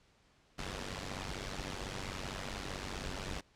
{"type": "noise with amplitude modulation", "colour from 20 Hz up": "pink", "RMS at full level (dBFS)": -37, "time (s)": [0.58, 3.41], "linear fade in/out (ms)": 10, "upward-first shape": "sine", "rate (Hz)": 95.6, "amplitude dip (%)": 85, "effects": ["pink hiss -68 dBFS RMS until 3.55 s", "low-pass 6000 Hz 12 dB/octave"]}